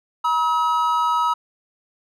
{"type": "tone pair together", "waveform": "triangle", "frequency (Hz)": [960, 1281.4], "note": ["B5", "E6"], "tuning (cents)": [-49, -49], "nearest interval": "perfect fourth", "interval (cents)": 500, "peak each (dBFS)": -18, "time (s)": [0.24, 1.34], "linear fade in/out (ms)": 10, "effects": []}